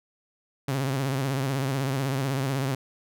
sawtooth tone with vibrato, 134.7 Hz, C#3, 49 cents flat, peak -21 dBFS, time 0.68-2.75 s, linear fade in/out 5 ms, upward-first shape sine, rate 16 Hz, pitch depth 82 cents each way, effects none

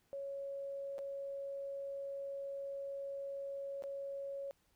sine tone with dropouts, 554.4 Hz, C#5, in tune, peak -40 dBFS, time 0.13-4.51 s, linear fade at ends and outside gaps 0 ms, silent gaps 0.982-0.989 / 3.823-3.838 s, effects pink hiss -75 dBFS RMS until 4.75 s

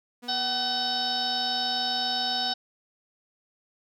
sawtooth tone, 242.9 Hz, B3, 29 cents flat, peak -36 dBFS, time 0.22-2.54 s, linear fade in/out 20 ms
harmonic tone, 756 Hz, F#5, 37 cents sharp, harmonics 1 / 2 / 4 / 5 / 6 / 7, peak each -31 / -37 / -36 / -30 / -35 / -31 dBFS, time 0.28-2.54 s, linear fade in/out 10 ms
effects none

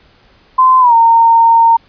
sine tone with pitch glide, 1031 to 918.5 Hz, C6 to A#5, -26 to -26 cents, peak -4 dBFS, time 0.58-1.77 s, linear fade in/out 10 ms, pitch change -200 cents, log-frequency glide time 0.8-0.94 s, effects pink hiss -48 dBFS RMS until 1.88 s + resampled to 11025 Hz

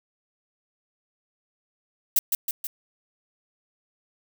violet noise with echo, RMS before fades -19 dBFS, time 2.16-2.19 s, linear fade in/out 2 ms, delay 160 ms, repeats 3, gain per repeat -4 dB, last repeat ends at 2.67 s, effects none

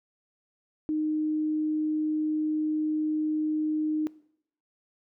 sine tone, 308.1 Hz, D#4, 17 cents flat, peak -25 dBFS, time 0.89-4.07 s, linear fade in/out 0 ms, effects noise-tail reverb RT60 0.7 s tail -20 dB re dry

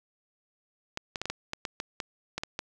clicks, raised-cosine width 0.2 ms, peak -15 dBFS, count 12, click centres 0.974 / 1.158 / 1.216 / 1.256 / 1.3 / 1.534 / 1.652 / 1.801 / 2.002 / 2.38 / 2.435 / 2.591 s, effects none

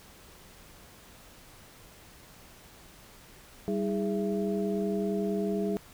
sine tone cluster, 196.3 / 322 / 413 / 668 Hz, G3 / E4 / G#4 / E5, +3 / -41 / -10 / +23 cents, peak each -30 / -36 / -31 / -38 dBFS, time 3.68-5.77 s, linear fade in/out 0 ms, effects pink hiss -53 dBFS RMS until 5.93 s

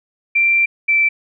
sine tone pair in turn, 2358 / 2332 Hz, D7 / D7, +6 / -13 cents, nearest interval unison, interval 19 cents, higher first, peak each -11 dBFS, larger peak neither, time 0.35-0.66 / 0.88-1.09 s, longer first, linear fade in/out 10 ms, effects none

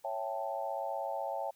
sine chord, A dominant seventh, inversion first, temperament equal with one note detuned, 554.4 / 662.3 / 784 / 880 Hz, C#5 / E5 / G5 / A5, 0 / +8 / 0 / 0 cents, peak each -39 / -39 / -39 / -40 dBFS, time 0.04-1.51 s, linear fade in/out 10 ms, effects white hiss -68 dBFS RMS until 1.55 s

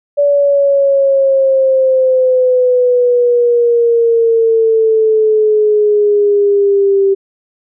sine exponential sweep, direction down, 576 to 390 Hz, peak -7 dBFS, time 0.17-7.15 s, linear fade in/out 20 ms, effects none

